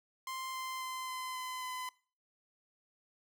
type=tone with pitch steps; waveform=sawtooth; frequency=1046.5 / 1039.9 / 1033.3 / 1026.7 / 1020.2 / 1013.8 Hz; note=C6 / C6 / C6 / C6 / C6 / B5; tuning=0 / -11 / -22 / -33 / -44 / +45 cents; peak=-35 dBFS; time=0.27-1.89 s; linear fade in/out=2 ms; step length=270 ms; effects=noise-tail reverb RT60 0.4 s tail -21 dB re dry